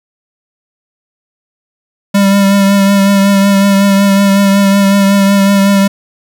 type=tone with vibrato; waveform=square; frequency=198 Hz; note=G3; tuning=18 cents sharp; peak=-6 dBFS; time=2.14-5.88 s; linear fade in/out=10 ms; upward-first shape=triangle; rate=5.4 Hz; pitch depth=28 cents each way; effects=8-bit